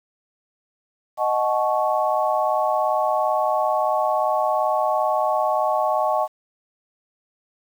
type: chord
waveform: sine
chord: D# half-diminished seventh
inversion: none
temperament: equal with one note detuned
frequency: 622.3 / 740 / 862.9 / 1108.7 Hz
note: D#5 / F#5 / A5 / C#6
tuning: 0 / 0 / -34 / 0 cents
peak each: -22 / -24 / -24 / -25 dBFS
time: 1.17-6.28 s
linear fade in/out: 50 ms
effects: 8-bit